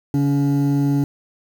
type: tone pair together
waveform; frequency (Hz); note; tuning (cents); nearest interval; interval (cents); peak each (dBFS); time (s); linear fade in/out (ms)
triangle; 141.3 / 282.6; C#3 / C#4; +34 / +34; octave; 1200; -15; 0.14-1.04; 2
effects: tanh soft clip ceiling -9 dBFS + 7-bit